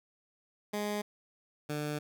15% pulse tone pair in turn, 207.8 / 149.1 Hz, G#3 / D3, +1 / +27 cents, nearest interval tritone, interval 574 cents, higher first, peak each -26 / -27 dBFS, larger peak first, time 0.73-1.02 / 1.69-1.99 s, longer second, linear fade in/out 10 ms, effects none

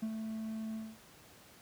triangle tone with ADSR envelope, 220.4 Hz, A3, 3 cents sharp, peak -30 dBFS, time 0.02-0.98 s, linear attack 10 ms, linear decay 68 ms, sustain -5 dB, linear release 230 ms, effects pink hiss -58 dBFS RMS until 1.61 s + high-pass 80 Hz 12 dB/octave

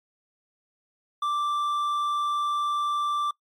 triangle tone with hard clipping, 1174.7 Hz, D6, in tune, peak -25 dBFS, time 1.22-3.31 s, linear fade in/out 5 ms, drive 9 dB, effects noise-tail reverb RT60 0.1 s tail -22 dB re dry + MP3 96 kbps

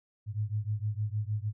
sine beating tone pair, 103.2 / 109.7 Hz, G#2 / A2, -10 / -5 cents, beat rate 6.5 Hz, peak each -32 / -33 dBFS, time 0.26-1.53 s, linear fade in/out 50 ms, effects none

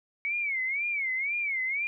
sine tone with vibrato, 2217 Hz, C#7, in tune, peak -27 dBFS, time 0.25-1.87 s, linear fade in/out 0 ms, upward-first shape sine, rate 2 Hz, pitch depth 150 cents each way, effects none

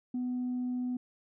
sine tone, 249.2 Hz, B3, 16 cents sharp, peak -29 dBFS, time 0.14-0.97 s, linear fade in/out 5 ms, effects tanh soft clip ceiling -28 dBFS

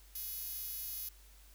5% pulse tone with high-pass filter, 421.8 Hz, G#4, 27 cents sharp, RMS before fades -42 dBFS, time 0.15-1.09 s, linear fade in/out 5 ms, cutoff 12000 Hz, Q 0.6, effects added 50 Hz sine -57 dBFS peak until 1.54 s + white hiss -63 dBFS RMS until 1.54 s

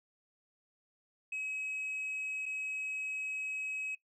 sine tone with dropouts, 2550 Hz, D#7, 42 cents sharp, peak -33 dBFS, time 1.32-3.95 s, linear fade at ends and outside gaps 5 ms, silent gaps 2.457-2.461 s, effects noise-tail reverb RT60 0.1 s tail -19 dB re dry + tanh soft clip ceiling -34 dBFS

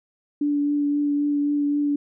sine tone with vibrato, 290 Hz, D4, 22 cents flat, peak -19 dBFS, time 0.41-1.96 s, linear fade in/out 5 ms, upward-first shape triangle, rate 3.8 Hz, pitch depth 14 cents each way, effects none

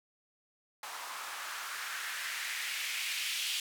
blue noise with band-pass filter sweep, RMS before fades -38 dBFS, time 0.83-3.6 s, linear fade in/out 2 ms, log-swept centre 970 to 3000 Hz, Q 2.2, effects none

